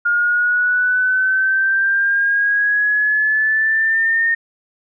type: exponential sweep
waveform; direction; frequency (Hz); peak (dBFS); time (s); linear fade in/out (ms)
sine; up; 1417 to 1839; -13; 0.05-4.35; 10
effects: none